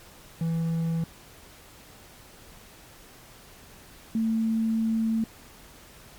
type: tone pair in turn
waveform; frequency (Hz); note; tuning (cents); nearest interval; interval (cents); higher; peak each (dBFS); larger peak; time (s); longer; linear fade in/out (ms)
triangle / sine; 164.81 / 223.7; E3 / A3; 0 / +29; perfect fourth; 529; second; -22; neither; 0.41-1.04 / 4.15-5.24; second; 2
effects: pink hiss -50 dBFS RMS until 6.18 s + MP3 96 kbps